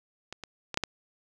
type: clicks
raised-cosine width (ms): 0.2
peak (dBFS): -21 / -22 / -17 / -7 / -11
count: 5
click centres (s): 0.326 / 0.437 / 0.743 / 0.774 / 0.837
effects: none